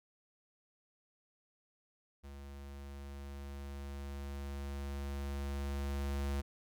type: tone with level ramp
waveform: square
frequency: 69.9 Hz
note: C#2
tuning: 15 cents sharp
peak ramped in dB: -48 to -34 dBFS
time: 2.23-6.42 s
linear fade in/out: 20 ms
effects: none